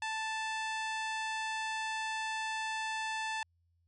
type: harmonic tone with a mistuned harmonic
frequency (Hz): 880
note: A5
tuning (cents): 0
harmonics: 1 / 2 / 3 / 4 / 5 / 6 / 7 / 8 / 9 / 10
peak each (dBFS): -37 / -39 / -42 / -46 / -51 / -53 / -53 / -56 / -57 / -56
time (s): 0.02-3.43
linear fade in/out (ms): 2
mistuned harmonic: 6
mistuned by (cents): -71
effects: added 85 Hz sine -70 dBFS peak until 3.87 s